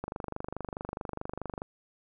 click train, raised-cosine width 1 ms, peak -21 dBFS, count 40, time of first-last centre 0.04-1.619 s, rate 24.7 Hz, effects none

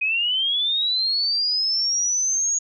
sine linear sweep, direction up, 2489 to 6700 Hz, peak -19 dBFS, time 0.01-2.59 s, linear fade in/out 10 ms, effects none

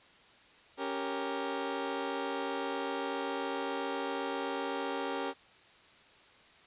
20% pulse chord, G diminished, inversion second, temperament equal, 277.2 / 392 / 466.2 Hz, Db4 / G4 / Bb4, 0 / 0 / 0 cents, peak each -33 dBFS, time 0.77-5.34 s, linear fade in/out 50 ms, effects white hiss -59 dBFS RMS until 6.66 s + resampled to 8000 Hz

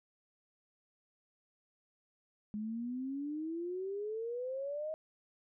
sine exponential sweep, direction up, 207.7 to 636 Hz, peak -36 dBFS, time 2.54-4.94 s, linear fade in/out 0 ms, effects none

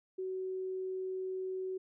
sine tone, 375 Hz, F#4, 23 cents sharp, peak -35 dBFS, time 0.18-1.78 s, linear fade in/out 10 ms, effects none

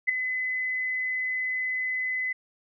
sine tone with ADSR envelope, 2021 Hz, B6, 39 cents sharp, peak -16 dBFS, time 0.07-2.33 s, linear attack 23 ms, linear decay 4 ms, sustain -10 dB, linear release 9 ms, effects none

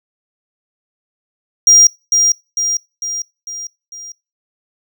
triangle tone with echo, 5700 Hz, F8, 34 cents sharp, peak -3 dBFS, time 1.67-1.87 s, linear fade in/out 2 ms, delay 450 ms, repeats 5, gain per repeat -5 dB, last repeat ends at 4.12 s, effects noise-tail reverb RT60 0.3 s tail -25 dB re dry

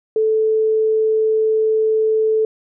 sine tone, 437.8 Hz, A4, 9 cents flat, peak -13 dBFS, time 0.16-2.45 s, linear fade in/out 2 ms, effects none

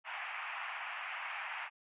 white band-pass noise, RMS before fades -42 dBFS, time 0.04-1.7 s, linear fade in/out 50 ms, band 720 to 2700 Hz, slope 48 dB/octave, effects resampled to 8000 Hz

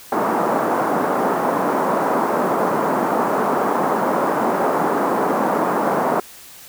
white band-pass noise, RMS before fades -19 dBFS, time 0.12-6.2 s, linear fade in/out 2 ms, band 190 to 1100 Hz, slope 24 dB/octave, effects white hiss -41 dBFS RMS until 6.68 s

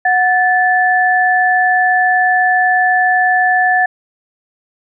sine tone pair together, 734.1 / 1746 Hz, F#5 / A6, -14 / -14 cents, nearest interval octave + minor third, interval 1500 cents, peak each -12 dBFS, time 0.05-3.86 s, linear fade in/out 5 ms, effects none

